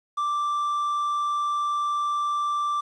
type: tone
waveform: triangle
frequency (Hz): 1174.7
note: D6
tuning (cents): 0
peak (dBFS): -21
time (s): 0.17-2.81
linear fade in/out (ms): 10
effects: resampled to 22050 Hz + 9-bit